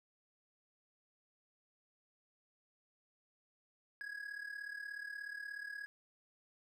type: tone with amplitude modulation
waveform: triangle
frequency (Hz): 1661.2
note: G#6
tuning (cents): 0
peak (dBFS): -38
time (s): 4.01-5.86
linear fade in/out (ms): 0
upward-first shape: sine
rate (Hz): 36.7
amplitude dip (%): 75
effects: none